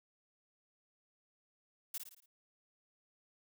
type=noise with echo; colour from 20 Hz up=blue; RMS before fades=-40 dBFS; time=1.94-1.98 s; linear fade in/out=5 ms; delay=56 ms; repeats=5; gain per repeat=-6 dB; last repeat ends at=2.26 s; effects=none